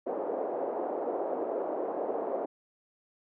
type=band-pass noise; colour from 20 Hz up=white; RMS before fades=-33 dBFS; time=0.06-2.46 s; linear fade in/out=10 ms; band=350 to 660 Hz; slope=24 dB/octave; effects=none